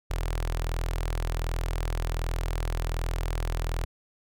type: tone with notch filter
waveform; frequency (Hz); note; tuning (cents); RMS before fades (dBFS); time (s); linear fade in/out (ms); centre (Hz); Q
sawtooth; 41.33; E1; +5; -29; 0.1-3.85; 10; 220; 0.78
effects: none